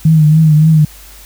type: tone with vibrato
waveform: sine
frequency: 155.56 Hz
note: D#3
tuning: in tune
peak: -4 dBFS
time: 0.05-0.85 s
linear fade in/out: 5 ms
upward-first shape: triangle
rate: 3.5 Hz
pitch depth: 63 cents each way
effects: added 50 Hz sine -37 dBFS peak until 1.25 s + white hiss -38 dBFS RMS until 1.25 s